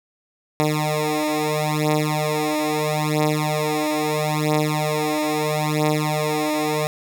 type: beating tone pair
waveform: 10% pulse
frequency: 151.9 / 152.66 Hz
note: D#3 / D#3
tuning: -41 / -33 cents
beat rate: 0.76 Hz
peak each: -14 dBFS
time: 0.6-6.87 s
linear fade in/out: 0 ms
effects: none